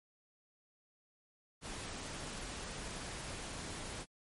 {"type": "noise", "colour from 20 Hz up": "pink", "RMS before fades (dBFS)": -44, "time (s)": [1.61, 4.06], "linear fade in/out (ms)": 50, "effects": ["MP3 48 kbps"]}